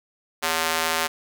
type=tone with high-pass filter; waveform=square; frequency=81.2 Hz; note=E2; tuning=26 cents flat; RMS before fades=-24 dBFS; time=0.42-1.08 s; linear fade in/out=20 ms; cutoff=860 Hz; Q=0.64; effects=none